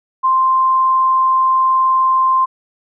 sine tone, 1046.5 Hz, C6, in tune, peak -10 dBFS, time 0.23-2.46 s, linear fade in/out 20 ms, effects none

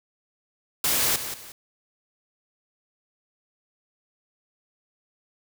white noise with echo, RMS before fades -23 dBFS, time 0.84-1.16 s, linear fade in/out 2 ms, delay 180 ms, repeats 2, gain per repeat -10 dB, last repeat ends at 1.52 s, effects none

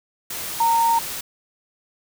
sine tone in noise, 922 Hz, A#5, 19 cents flat, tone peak -15 dBFS, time 0.6-0.99 s, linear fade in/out 5 ms, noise white, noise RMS -30 dBFS, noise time 0.3-1.21 s, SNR +12 dB, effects none

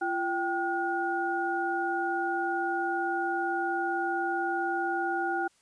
sine tone cluster, 343.4 / 781 / 1441 Hz, F4 / G5 / F#6, -29 / -7 / -46 cents, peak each -32 / -30 / -32 dBFS, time 0.01-5.48 s, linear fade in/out 10 ms, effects white hiss -66 dBFS RMS until 5.61 s + resampled to 22050 Hz

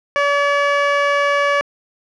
15% pulse tone, 571 Hz, D5, 49 cents flat, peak -7 dBFS, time 0.16-1.61 s, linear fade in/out 0 ms, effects low-pass 3000 Hz 12 dB/octave

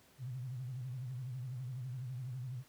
sine tone with vibrato, 126.8 Hz, B2, 46 cents sharp, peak -39 dBFS, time 0.18-2.64 s, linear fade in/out 50 ms, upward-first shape sine, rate 12 Hz, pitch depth 110 cents each way, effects pink hiss -65 dBFS RMS until 2.68 s + high-pass 60 Hz 12 dB/octave

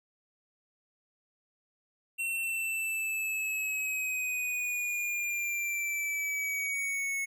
square linear sweep, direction down, 2723 to 2192 Hz, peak -31 dBFS, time 2.18-7.26 s, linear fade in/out 20 ms, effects none

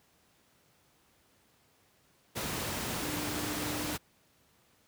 sine tone in noise, 300.1 Hz, D4, 38 cents sharp, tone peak -38 dBFS, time 3.01-3.95 s, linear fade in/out 20 ms, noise pink, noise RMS -35 dBFS, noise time 2.35-3.98 s, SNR -6 dB, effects pink hiss -67 dBFS RMS until 4.87 s + high-pass 80 Hz 12 dB/octave

